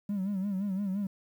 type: tone with vibrato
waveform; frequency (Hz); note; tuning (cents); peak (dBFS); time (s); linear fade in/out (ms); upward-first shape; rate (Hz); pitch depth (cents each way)
triangle; 196; G3; 0; -26; 0.09-1.07; 5; sine; 5.8; 94
effects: tanh soft clip ceiling -24 dBFS + 10-bit